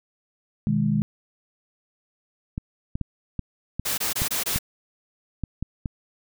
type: chord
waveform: sine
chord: G# minor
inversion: first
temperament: just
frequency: 124.59 / 155.74 / 207.7 Hz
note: B2 / D#3 / G#3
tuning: +16 / +2 / 0 cents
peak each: -27 / -24 / -22 dBFS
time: 0.67-1.02 s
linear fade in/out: 0 ms
type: clicks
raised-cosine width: 5 ms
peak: -15 dBFS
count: 10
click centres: 2.579 / 2.955 / 3.013 / 3.393 / 3.796 / 4.219 / 4.56 / 5.437 / 5.626 / 5.858 s
type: noise bursts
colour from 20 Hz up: white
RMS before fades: -26 dBFS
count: 5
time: 3.85-4.588 s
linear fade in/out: 10 ms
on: 130 ms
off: 22 ms
effects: none